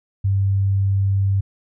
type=tone; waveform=sine; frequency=98 Hz; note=G2; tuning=in tune; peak=-15 dBFS; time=0.24-1.41 s; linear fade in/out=10 ms; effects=none